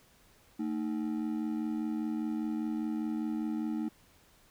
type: ring-modulated tone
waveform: triangle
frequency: 267 Hz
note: C4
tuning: 35 cents sharp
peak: -26 dBFS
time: 0.59-3.89 s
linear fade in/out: 10 ms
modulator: 42.5 Hz
effects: pink hiss -63 dBFS RMS until 4.5 s